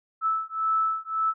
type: beating tone pair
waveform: sine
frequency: 1310 / 1311.8 Hz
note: E6 / E6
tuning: -11 / -9 cents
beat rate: 1.8 Hz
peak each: -26 dBFS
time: 0.21-1.34 s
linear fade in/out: 50 ms
effects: none